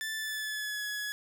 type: tone with pitch glide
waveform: sawtooth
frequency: 1760 to 1688.3 Hz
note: A6 to G#6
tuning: 0 to +28 cents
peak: -30 dBFS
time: 0.01-1.12 s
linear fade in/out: 0 ms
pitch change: -72 cents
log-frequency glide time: 0.16-0.83 s
effects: none